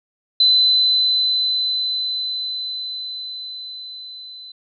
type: tone with level ramp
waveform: sine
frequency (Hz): 4026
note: B7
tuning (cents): +33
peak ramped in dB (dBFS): -10 to -35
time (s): 0.4-4.52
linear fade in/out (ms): 5
effects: none